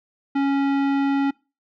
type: tone with tanh clipping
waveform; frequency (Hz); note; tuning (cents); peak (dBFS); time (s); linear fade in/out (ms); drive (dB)
sine; 277.2; C#4; 0; -20; 0.35-1.31; 10; 17
effects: noise-tail reverb RT60 0.3 s tail -24 dB re dry